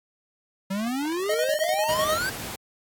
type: exponential sweep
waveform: square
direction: up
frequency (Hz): 187.6 to 1613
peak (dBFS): -26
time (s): 0.7-2.3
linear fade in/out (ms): 10
type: tone with tremolo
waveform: square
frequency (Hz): 622.3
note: D#5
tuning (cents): 0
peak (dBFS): -23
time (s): 1.29-2.18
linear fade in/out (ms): 5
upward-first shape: square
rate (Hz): 10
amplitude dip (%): 50
type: noise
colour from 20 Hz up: pink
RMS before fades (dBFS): -34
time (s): 1.88-2.56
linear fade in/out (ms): 10
effects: high-pass 80 Hz 12 dB/octave + AAC 64 kbps